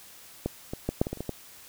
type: clicks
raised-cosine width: 2 ms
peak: -14 / -19 / -13 / -8 / -18 / -18 / -30 / -19 / -17 dBFS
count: 9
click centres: 0.46 / 0.735 / 0.89 / 1.015 / 1.069 / 1.13 / 1.173 / 1.206 / 1.293 s
effects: white hiss -50 dBFS RMS until 1.68 s